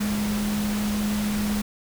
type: tone in noise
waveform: sine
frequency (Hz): 208.7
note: G#3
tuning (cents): +9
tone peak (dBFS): -23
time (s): 0-1.62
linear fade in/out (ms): 10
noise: pink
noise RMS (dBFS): -32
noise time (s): 0-1.62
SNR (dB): +6
effects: none